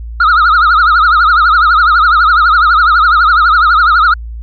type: tone with vibrato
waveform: triangle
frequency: 1327 Hz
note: E6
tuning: 11 cents sharp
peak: -3 dBFS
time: 0.2-4.14 s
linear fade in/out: 5 ms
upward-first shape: triangle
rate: 12 Hz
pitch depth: 180 cents each way
effects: added 57 Hz sine -21 dBFS peak until 4.42 s + resampled to 11025 Hz